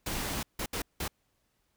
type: noise bursts at uneven times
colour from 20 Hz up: pink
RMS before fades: -34 dBFS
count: 4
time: 0.06-0.43 / 0.59-0.66 / 0.73-0.82 / 1-1.08 s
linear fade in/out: 5 ms
effects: pink hiss -75 dBFS RMS until 1.76 s